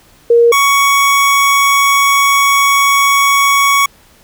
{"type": "tone pair in turn", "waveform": ["sine", "25% pulse"], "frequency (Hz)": [469.8, 1117.4], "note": ["A#4", "C#6"], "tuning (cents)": [13, 13], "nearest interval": "octave + minor third", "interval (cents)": 1500, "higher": "second", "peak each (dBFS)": -4, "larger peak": "neither", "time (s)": [[0.3, 0.52], [0.52, 3.86]], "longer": "second", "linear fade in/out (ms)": 5, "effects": ["pink hiss -46 dBFS RMS until 4.23 s"]}